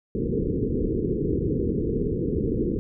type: low-pass noise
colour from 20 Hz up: white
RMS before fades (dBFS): -25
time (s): 0.15-2.79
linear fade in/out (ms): 0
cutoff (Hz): 470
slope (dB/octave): 96
effects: none